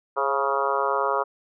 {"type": "harmonic tone with a mistuned harmonic", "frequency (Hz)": 138.59, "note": "C#3", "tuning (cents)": 0, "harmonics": [3, 4, 5, 6, 7, 8, 9, 10], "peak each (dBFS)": [-29, -28, -31, -33, -27, -29, -28, -33], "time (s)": [0.16, 1.24], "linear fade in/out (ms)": 20, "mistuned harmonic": 4, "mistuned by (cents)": -30, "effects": []}